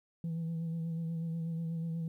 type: tone with vibrato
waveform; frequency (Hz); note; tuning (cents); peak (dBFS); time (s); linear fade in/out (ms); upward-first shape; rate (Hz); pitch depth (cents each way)
sine; 164.9; E3; +1; -31; 0.24-2.08; 2; sine; 8.2; 30
effects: tanh soft clip ceiling -32 dBFS + 12-bit